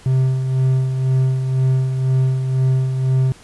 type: tone with tremolo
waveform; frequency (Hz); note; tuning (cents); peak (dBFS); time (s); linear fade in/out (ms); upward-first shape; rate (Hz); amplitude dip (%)
triangle; 130.81; C3; 0; -10; 0.06-3.32; 0; sine; 2; 50
effects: pink hiss -45 dBFS RMS until 3.43 s + resampled to 24000 Hz